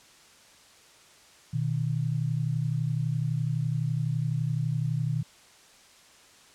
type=tone pair together; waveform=sine; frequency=122.71 / 154.6 Hz; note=B2 / D#3; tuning=-11 / -11 cents; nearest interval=major third; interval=400 cents; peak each=-28 dBFS; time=1.53-5.23 s; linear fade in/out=10 ms; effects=white hiss -55 dBFS RMS until 6.54 s + low-pass 8000 Hz 12 dB/octave